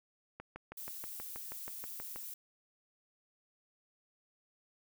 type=click train; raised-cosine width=0.5 ms; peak=-30 dBFS; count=12; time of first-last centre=0.4-2.16 s; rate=6.25 Hz
type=noise; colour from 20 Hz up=violet; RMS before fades=-45 dBFS; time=0.77-2.34 s; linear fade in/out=5 ms
effects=none